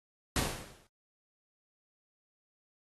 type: noise with exponential decay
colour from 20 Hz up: pink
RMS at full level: -28 dBFS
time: 0.36-0.87 s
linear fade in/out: 2 ms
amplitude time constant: 110 ms
effects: AAC 32 kbps